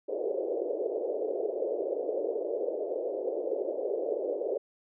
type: band-pass noise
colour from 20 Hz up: pink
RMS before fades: -32 dBFS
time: 0.08-4.58 s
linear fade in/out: 10 ms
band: 380 to 580 Hz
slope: 48 dB/octave
effects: none